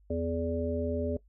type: harmonic tone with a mistuned harmonic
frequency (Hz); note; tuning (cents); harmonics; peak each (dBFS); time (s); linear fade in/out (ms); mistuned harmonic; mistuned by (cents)
83.2; E2; +17; 1 / 3 / 5 / 7; -34 / -34 / -34 / -34; 0.1-1.17; 5; 5; +16
effects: noise-tail reverb RT60 0.1 s tail -18 dB re dry + added 50 Hz sine -58 dBFS peak until 1.28 s